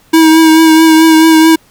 square tone with vibrato, 320.4 Hz, E4, 49 cents flat, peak -3 dBFS, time 0.13-1.56 s, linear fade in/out 10 ms, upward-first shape triangle, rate 4.6 Hz, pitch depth 29 cents each way, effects pink hiss -47 dBFS RMS until 1.7 s

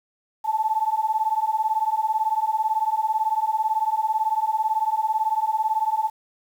sine beating tone pair, 864 / 882 Hz, A5 / A5, -32 / +4 cents, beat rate 18 Hz, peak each -23 dBFS, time 0.44-6.1 s, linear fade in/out 20 ms, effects 8-bit

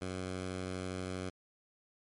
10% pulse tone, 92.5 Hz, F#2, in tune, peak -29 dBFS, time 0.01-1.3 s, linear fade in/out 10 ms, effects MP3 48 kbps

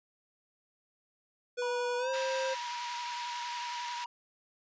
square tone with pitch glide, 490 to 528.2 Hz, B4 to C5, -14 to +16 cents, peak -32 dBFS, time 1.57-2.55 s, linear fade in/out 20 ms, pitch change +130 cents, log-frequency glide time 1.98-2.1 s
triangle tone with vibrato, 962 Hz, B5, 46 cents flat, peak -35 dBFS, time 1.62-4.06 s, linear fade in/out 2 ms, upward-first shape square, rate 11 Hz, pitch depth 18 cents each way
pink band-pass noise, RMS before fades -43 dBFS, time 2.13-4.05 s, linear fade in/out 10 ms, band 1500 to 6000 Hz, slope 24 dB/octave
effects resampled to 16000 Hz

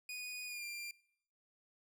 sawtooth tone with pitch glide, 2473 to 2383 Hz, D#7 to D7, -11 to +25 cents, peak -39 dBFS, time 0.09-0.91 s, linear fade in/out 2 ms, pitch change -64 cents, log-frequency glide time 0.47-0.64 s, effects noise-tail reverb RT60 0.7 s tail -23 dB re dry

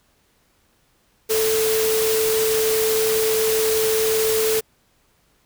sine tone in noise, 440 Hz, A4, in tune, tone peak -18 dBFS, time 1.29-4.61 s, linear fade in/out 20 ms, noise white, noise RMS -24 dBFS, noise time 1.29-4.61 s, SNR +3 dB, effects pink hiss -62 dBFS RMS until 5.45 s

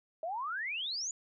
sine exponential sweep, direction up, 622.3 to 7050 Hz, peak -34 dBFS, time 0.23-1.11 s, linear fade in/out 2 ms, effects none

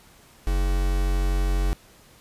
triangle tone with quantisation, 46.25 Hz, F#1, in tune, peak -18 dBFS, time 0.47-1.73 s, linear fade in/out 0 ms, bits 5, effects pink hiss -53 dBFS RMS until 2.2 s + resampled to 32000 Hz

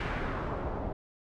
pink noise with low-pass filter sweep, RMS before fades -34 dBFS, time 0-0.93 s, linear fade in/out 5 ms, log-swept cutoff 2100 to 660 Hz, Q 1.3, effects none

